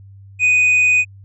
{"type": "tone", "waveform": "triangle", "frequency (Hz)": 2489, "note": "D#7", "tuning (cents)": 0, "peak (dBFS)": -9, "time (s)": [0.39, 1.05], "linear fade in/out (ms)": 50, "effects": ["added 98 Hz sine -38 dBFS peak until 1.24 s", "resampled to 22050 Hz"]}